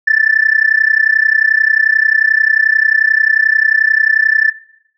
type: tone with amplitude modulation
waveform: sine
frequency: 1760 Hz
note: A6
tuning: in tune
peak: -3 dBFS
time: 0.07-4.51 s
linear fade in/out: 10 ms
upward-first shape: sine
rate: 31.3 Hz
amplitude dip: 95%
effects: noise-tail reverb RT60 0.7 s tail -18 dB re dry + tanh soft clip ceiling 0 dBFS